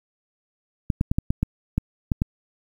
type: clicks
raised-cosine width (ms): 5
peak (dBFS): -8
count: 9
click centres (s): 0.902 / 1.011 / 1.115 / 1.185 / 1.305 / 1.43 / 1.78 / 2.118 / 2.219
effects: 8-bit